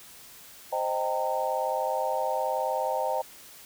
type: chord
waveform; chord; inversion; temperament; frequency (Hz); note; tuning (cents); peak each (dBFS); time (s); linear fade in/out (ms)
sine; C minor seventh; none; equal with one note detuned; 523.3 / 622.3 / 784 / 914.2; C5 / Eb5 / G5 / Bb5; 0 / 0 / 0 / -34; -31; 0.72-3.22; 10
effects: white hiss -49 dBFS RMS until 3.65 s